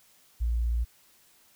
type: tone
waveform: sine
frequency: 58.2 Hz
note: A#1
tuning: 2 cents flat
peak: -24 dBFS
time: 0.4-0.85 s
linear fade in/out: 20 ms
effects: white hiss -61 dBFS RMS until 1.55 s